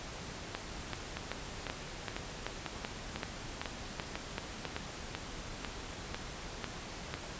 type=two click trains; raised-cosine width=0.3 ms; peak=-20 / -19 dBFS; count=13 / 12; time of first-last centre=1.17-7.14 / 0.55-4.765 s; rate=2.01 / 2.61 Hz; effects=pink hiss -44 dBFS RMS until 7.39 s + resampled to 16000 Hz